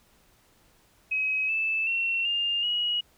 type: tone with pitch steps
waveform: sine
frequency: 2545 / 2630 / 2718 / 2809 / 2903 Hz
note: D#7 / E7 / F7 / F7 / F#7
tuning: +39 / -5 / -48 / +9 / -34 cents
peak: -24 dBFS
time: 1.11-3.01 s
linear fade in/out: 10 ms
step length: 380 ms
effects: pink hiss -62 dBFS RMS until 3.17 s